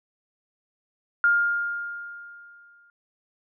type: tone with exponential decay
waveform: sine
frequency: 1409 Hz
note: F6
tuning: 15 cents sharp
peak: -15 dBFS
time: 1.24-2.9 s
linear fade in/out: 1 ms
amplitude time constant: 360 ms
effects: none